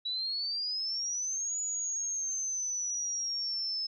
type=exponential two-way sweep; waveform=sine; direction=up then down; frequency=3899 to 6900 to 5200 Hz; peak=-31 dBFS; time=0.05-3.87 s; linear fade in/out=10 ms; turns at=1.59 s; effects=none